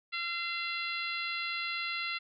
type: harmonic tone with a mistuned harmonic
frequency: 682 Hz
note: F5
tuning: 41 cents flat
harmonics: 2 / 3 / 4 / 5 / 6 / 7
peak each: -40 / -37 / -38 / -43 / -41 / -50 dBFS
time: 0.12-2.19 s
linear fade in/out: 20 ms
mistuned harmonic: 3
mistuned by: +18 cents
effects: none